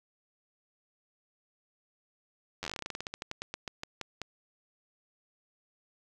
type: slowing click train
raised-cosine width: 0.2 ms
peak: -19 dBFS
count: 25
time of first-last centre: 2.63-4.217 s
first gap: 10 ms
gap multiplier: 1.14
effects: none